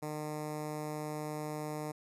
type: tone with notch filter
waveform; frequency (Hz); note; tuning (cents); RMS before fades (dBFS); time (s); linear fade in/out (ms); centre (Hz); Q
10% pulse; 151.8; D#3; -42; -39; 0.02-1.92; 10; 3200; 0.7
effects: resampled to 32000 Hz